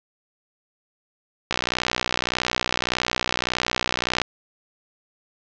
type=click train; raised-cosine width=0.2 ms; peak=-3 dBFS; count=168; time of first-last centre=1.51-4.217 s; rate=61.7 Hz; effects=low-pass 5000 Hz 12 dB/octave